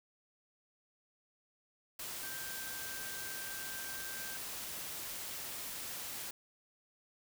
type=tone in noise; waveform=sine; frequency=1568 Hz; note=G6; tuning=in tune; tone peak=-47 dBFS; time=2.23-4.37 s; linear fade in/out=5 ms; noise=white; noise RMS=-43 dBFS; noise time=1.99-6.31 s; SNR=-7 dB; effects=none